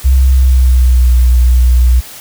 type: tone with pitch glide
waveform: sine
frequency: 65.41 to 61.38 Hz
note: C2 to B1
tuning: 0 to -10 cents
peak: -4 dBFS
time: 0.04-2.01 s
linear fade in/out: 20 ms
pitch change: -110 cents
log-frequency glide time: 0.23-1.1 s
effects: white hiss -31 dBFS RMS until 2.2 s